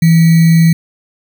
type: tone with sample-and-hold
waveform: sine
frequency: 164.81 Hz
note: E3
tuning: in tune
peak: -4 dBFS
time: 0.02-0.73 s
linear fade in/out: 5 ms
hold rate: 2100 Hz
effects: none